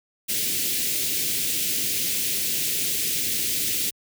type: band-stop noise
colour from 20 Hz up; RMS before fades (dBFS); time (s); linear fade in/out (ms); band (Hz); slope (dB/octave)
white; -25; 0.28-3.91; 20; 440 to 2200; 24
effects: high-pass 80 Hz 12 dB/octave